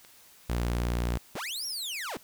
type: click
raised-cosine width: 0.2 ms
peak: -32 dBFS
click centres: 0.049 s
type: tone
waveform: sawtooth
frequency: 59.4 Hz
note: A#1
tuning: 33 cents sharp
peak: -23 dBFS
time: 0.49-1.18 s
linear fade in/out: 10 ms
type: linear two-way sweep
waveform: sawtooth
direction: up then down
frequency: 65.4 to 5700 to 189.6 Hz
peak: -30 dBFS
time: 1.35-2.17 s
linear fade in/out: 0 ms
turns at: 1.66 s
effects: white hiss -56 dBFS RMS until 2.23 s